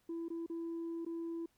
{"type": "tone with dropouts", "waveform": "sine", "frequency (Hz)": 333.5, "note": "E4", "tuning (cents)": 20, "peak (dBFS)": -36, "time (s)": [0.09, 1.46], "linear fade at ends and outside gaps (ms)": 5, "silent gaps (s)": [[0.284, 0.302], [0.463, 0.498], [1.05, 1.063]], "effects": ["tanh soft clip ceiling -36 dBFS", "pink hiss -75 dBFS RMS until 1.57 s"]}